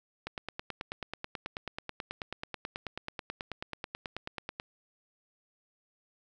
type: click train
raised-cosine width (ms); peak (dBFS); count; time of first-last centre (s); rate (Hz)
0.3; -20; 41; 0.27-4.599; 9.24
effects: none